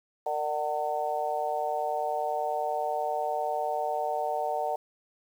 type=harmonic tone with a mistuned harmonic; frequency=150 Hz; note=D3; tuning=37 cents sharp; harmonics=3 / 4 / 5 / 6; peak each=-36 / -32 / -30 / -35 dBFS; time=0.26-4.76 s; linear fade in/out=5 ms; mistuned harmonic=3; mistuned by=+37 cents; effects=9-bit